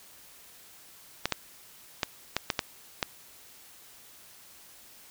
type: clicks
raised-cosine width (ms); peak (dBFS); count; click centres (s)
0.2; -8; 7; 1.256 / 1.323 / 2.032 / 2.366 / 2.502 / 2.592 / 3.028
effects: white hiss -53 dBFS RMS until 5.1 s